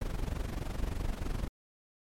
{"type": "noise with amplitude modulation", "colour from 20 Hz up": "brown", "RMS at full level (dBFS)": -31, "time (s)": [0.01, 1.48], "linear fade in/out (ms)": 5, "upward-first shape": "sine", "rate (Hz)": 23.3, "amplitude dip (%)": 75, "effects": ["MP3 64 kbps"]}